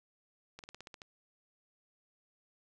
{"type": "slowing click train", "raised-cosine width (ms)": 0.2, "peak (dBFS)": -30, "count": 8, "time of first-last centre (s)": [0.59, 1.018], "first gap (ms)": 48, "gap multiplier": 1.08, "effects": []}